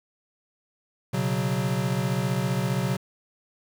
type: chord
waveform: square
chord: B suspended second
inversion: none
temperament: equal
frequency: 123.47 / 138.59 / 185 Hz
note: B2 / C#3 / F#3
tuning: 0 / 0 / 0 cents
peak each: -29 dBFS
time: 1.13-2.97 s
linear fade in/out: 10 ms
effects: 8-bit